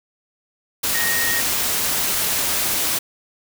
sine tone in noise, 1864.7 Hz, A#6, in tune, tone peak -22 dBFS, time 0.94-1.41 s, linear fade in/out 10 ms, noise white, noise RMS -21 dBFS, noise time 0.83-2.99 s, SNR -4 dB, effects none

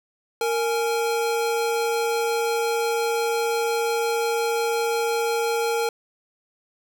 square tone pair together, 462.7 / 834 Hz, A#4 / G#5, -13 / +7 cents, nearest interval minor seventh, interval 1020 cents, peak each -23 / -28 dBFS, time 0.41-5.89 s, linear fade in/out 2 ms, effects none

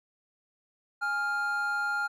triangle tone pair together, 827.4 / 1400 Hz, G#5 / F6, -7 / +4 cents, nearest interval major sixth, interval 911 cents, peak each -33 / -26 dBFS, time 1.01-2.08 s, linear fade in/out 20 ms, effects none

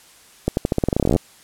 accelerating click train, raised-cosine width 2 ms, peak -4 dBFS, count 19, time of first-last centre 0.48-1.162 s, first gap 91 ms, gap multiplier 0.88, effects white hiss -49 dBFS RMS until 1.43 s + low-pass 11000 Hz 12 dB/octave

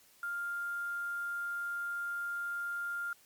sine tone with quantisation, 1400 Hz, F6, 4 cents sharp, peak -34 dBFS, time 0.23-3.13 s, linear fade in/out 2 ms, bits 9, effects white hiss -63 dBFS RMS until 3.25 s + MP3 96 kbps

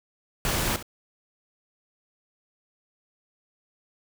pink noise with echo, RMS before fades -26 dBFS, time 0.45-0.76 s, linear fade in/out 0 ms, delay 66 ms, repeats 1, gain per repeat -13 dB, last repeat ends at 0.826 s, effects none

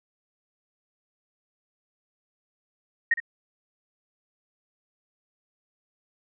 sine tone with echo, 1864.7 Hz, A#6, in tune, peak -17 dBFS, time 3.11-3.14 s, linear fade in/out 5 ms, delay 62 ms, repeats 1, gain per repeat -11 dB, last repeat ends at 3.202 s, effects none

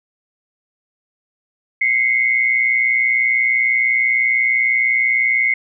sine tone pair together, 2063 / 2183 Hz, C7 / C#7, -25 / -27 cents, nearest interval minor second, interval 98 cents, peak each -16 dBFS, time 1.81-5.54 s, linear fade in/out 5 ms, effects none

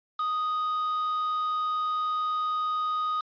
triangle tone with quantisation, 1244.5 Hz, D#6, in tune, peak -24 dBFS, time 0.19-3.21 s, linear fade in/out 5 ms, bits 6, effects resampled to 11025 Hz

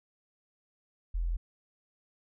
sine tone, 42.35 Hz, E1, 48 cents sharp, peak -28 dBFS, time 1.14-1.37 s, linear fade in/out 10 ms, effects none

